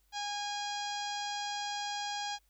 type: harmonic tone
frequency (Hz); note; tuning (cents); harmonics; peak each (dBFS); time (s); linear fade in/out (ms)
820; G#5; -22; 1 / 2 / 3 / 4 / 5 / 6 / 7 / 8 / 9; -37 / -44 / -48 / -43 / -46 / -45 / -48 / -51 / -54; 0.12-2.39; 50
effects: added 50 Hz sine -69 dBFS peak until 2.49 s + white hiss -74 dBFS RMS until 2.49 s